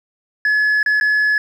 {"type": "tone with dropouts", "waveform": "sine", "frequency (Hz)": 1705, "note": "G#6", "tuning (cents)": 45, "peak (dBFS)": -10, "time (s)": [0.45, 1.38], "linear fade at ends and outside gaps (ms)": 2, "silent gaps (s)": [[0.829, 0.861], [1, 1.01]], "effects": ["tanh soft clip ceiling -12 dBFS", "8-bit"]}